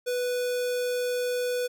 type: tone with notch filter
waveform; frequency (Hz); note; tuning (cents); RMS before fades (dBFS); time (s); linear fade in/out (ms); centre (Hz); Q
square; 493.9; B4; 0; -28; 0.06-1.68; 20; 1900; 1.9
effects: none